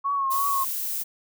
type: tone with vibrato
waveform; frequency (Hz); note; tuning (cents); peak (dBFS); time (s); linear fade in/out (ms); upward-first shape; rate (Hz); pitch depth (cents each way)
sine; 1100; C#6; -14; -22; 0.04-0.65; 20; triangle; 2.9; 54
type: noise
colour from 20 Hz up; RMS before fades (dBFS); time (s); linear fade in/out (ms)
violet; -29; 0.3-1.04; 20
effects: none